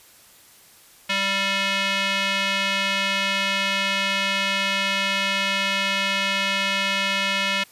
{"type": "tone with band-pass filter", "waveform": "square", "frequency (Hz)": 196, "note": "G3", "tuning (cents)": 0, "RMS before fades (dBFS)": -23, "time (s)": [1.09, 7.64], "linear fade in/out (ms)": 10, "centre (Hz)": 2700, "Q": 1.9, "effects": ["white hiss -51 dBFS RMS until 7.71 s", "resampled to 32000 Hz"]}